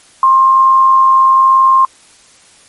sine tone with amplitude modulation, 1060 Hz, C6, 22 cents sharp, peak -3 dBFS, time 0.23-1.85 s, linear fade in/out 2 ms, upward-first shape sine, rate 101 Hz, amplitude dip 30%, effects white hiss -44 dBFS RMS until 2.68 s + MP3 48 kbps

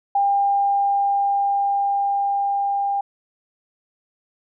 sine tone with level ramp, 800 Hz, G5, 35 cents sharp, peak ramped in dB -15 to -19 dBFS, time 0.15-3.01 s, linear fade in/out 5 ms, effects none

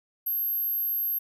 sine tone, 12544 Hz, G9, in tune, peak -25 dBFS, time 0.26-1.19 s, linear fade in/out 10 ms, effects none

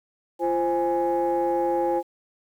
sine tone cluster, 343.7 / 524 / 829 Hz, F4 / C5 / G#5, -28 / +2 / -3 cents, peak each -24 dBFS, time 0.39-2.03 s, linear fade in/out 50 ms, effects tanh soft clip ceiling -15 dBFS + 9-bit

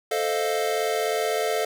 square chord, F dominant seventh, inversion first, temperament equal, 440 / 523.3 / 622.3 / 698.5 Hz, A4 / C5 / Eb5 / F5, 0 / 0 / 0 / 0 cents, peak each -27 / -32 / -30 / -29 dBFS, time 0.11-1.65 s, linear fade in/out 5 ms, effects none

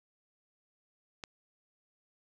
click, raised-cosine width 0.2 ms, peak -23 dBFS, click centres 1.238 s, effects none

